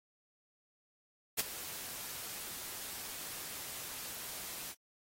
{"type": "noise with ADSR envelope", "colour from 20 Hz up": "white", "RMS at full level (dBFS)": -29, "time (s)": [1.37, 4.75], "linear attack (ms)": 27, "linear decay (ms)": 19, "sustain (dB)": -15, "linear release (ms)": 49, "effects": ["AAC 48 kbps"]}